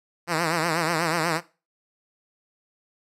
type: tone with vibrato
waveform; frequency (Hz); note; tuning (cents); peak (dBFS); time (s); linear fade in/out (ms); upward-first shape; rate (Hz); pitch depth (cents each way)
5% pulse; 164.81; E3; 0; -11; 0.27-1.41; 50; triangle; 8.2; 130
effects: noise-tail reverb RT60 0.3 s tail -18 dB re dry + low-pass 11000 Hz 12 dB/octave